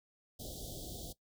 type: band-stop noise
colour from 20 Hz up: pink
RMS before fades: -45 dBFS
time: 0.39-1.13 s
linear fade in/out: 10 ms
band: 750 to 3200 Hz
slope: 96 dB/octave
effects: noise-tail reverb RT60 0.1 s tail -17 dB re dry

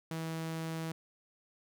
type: tone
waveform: sawtooth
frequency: 162.2 Hz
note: E3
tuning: 28 cents flat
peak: -32 dBFS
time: 0.11-0.92 s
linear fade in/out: 2 ms
effects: none

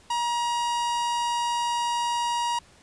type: tone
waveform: 45% pulse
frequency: 951 Hz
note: A#5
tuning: 34 cents sharp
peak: -24 dBFS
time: 0.1-2.59 s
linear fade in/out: 5 ms
effects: pink hiss -55 dBFS RMS until 2.82 s + resampled to 22050 Hz

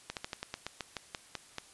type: slowing click train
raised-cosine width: 0.2 ms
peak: -19 dBFS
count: 12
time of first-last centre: 0.1-1.583 s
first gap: 68 ms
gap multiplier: 1.13
effects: white hiss -57 dBFS RMS until 1.73 s + resampled to 24000 Hz

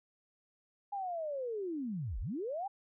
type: linear two-way sweep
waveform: sine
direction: down then up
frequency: 823 to 32.7 to 823 Hz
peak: -35 dBFS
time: 0.92-2.68 s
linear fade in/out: 10 ms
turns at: 2.2 s
effects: none

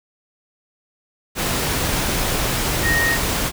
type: tone in noise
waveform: sine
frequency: 1863 Hz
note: A#6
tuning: 2 cents flat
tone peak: -17 dBFS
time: 2.82-3.18 s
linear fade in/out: 50 ms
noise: pink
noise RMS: -21 dBFS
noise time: 1.35-3.52 s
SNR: +1 dB
effects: none

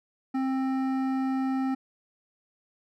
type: tone with hard clipping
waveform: sine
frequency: 264.2 Hz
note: C4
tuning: 17 cents sharp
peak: -27 dBFS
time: 0.34-1.75 s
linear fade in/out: 10 ms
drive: 12 dB
effects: none

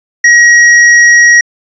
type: tone with hard clipping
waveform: sine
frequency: 1899 Hz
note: A#6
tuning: 32 cents sharp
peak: -3 dBFS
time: 0.24-1.41 s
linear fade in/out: 5 ms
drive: 10 dB
effects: resampled to 16000 Hz

